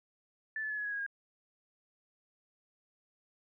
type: tone with pitch steps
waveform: sine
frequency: 1754 / 1731.9 / 1710 / 1688.4 / 1667.1 / 1646 / 1625.2 Hz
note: A6 / A6 / A6 / G#6 / G#6 / G#6 / G#6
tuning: -6 / -28 / -50 / +28 / +6 / -16 / -38 cents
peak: -34 dBFS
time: 0.56-1.064 s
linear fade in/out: 2 ms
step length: 72 ms
effects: none